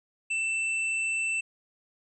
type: tone with tanh clipping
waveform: triangle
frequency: 2666 Hz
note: E7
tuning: 19 cents sharp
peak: -28 dBFS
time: 0.3-1.41 s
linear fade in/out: 10 ms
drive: 15 dB
effects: resampled to 22050 Hz